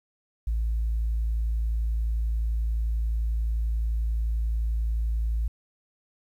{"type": "tone", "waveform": "sine", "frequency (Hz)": 55.7, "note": "A1", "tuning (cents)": 22, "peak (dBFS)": -22, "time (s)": [0.47, 5.48], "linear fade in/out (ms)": 5, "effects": ["tanh soft clip ceiling -20 dBFS", "10-bit"]}